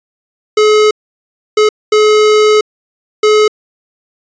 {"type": "tone bursts at uneven times", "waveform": "square", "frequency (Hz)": 426.2, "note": "G#4", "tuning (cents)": 45, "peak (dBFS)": -6, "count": 4, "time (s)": [[0.57, 0.91], [1.57, 1.69], [1.92, 2.61], [3.23, 3.48]], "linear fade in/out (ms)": 5, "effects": ["resampled to 16000 Hz"]}